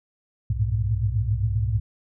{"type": "tone cluster", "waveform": "sine", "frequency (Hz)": [64, 95.8, 104.5, 111.8, 121.2], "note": ["C2", "G2", "G#2", "A2", "B2"], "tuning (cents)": [-38, -39, 11, 28, -32], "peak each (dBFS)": [-27, -30, -24, -27, -32], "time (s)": [0.5, 1.8], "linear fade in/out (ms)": 5, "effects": []}